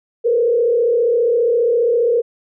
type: tone with frequency modulation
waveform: sine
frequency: 471.9 Hz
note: A#4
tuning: 21 cents sharp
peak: -12 dBFS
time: 0.24-2.22 s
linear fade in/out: 20 ms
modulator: 34.9 Hz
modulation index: 0.83
effects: none